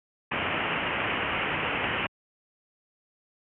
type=low-pass noise; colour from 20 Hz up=white; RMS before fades=-29 dBFS; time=0.31-2.07 s; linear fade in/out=10 ms; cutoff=3000 Hz; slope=96 dB/octave; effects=high-pass 60 Hz 12 dB/octave